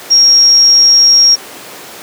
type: tone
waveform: sine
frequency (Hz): 5588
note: F8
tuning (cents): 0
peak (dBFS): -3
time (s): 0.1-1.36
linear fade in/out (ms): 20
effects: pink hiss -29 dBFS RMS until 2.02 s + high-pass 300 Hz 12 dB/octave